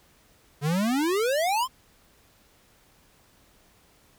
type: exponential sweep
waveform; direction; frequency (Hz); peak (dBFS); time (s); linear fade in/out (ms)
square; up; 138.59 to 1082; -23; 0.61-1.68; 50
effects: pink hiss -60 dBFS RMS until 4.18 s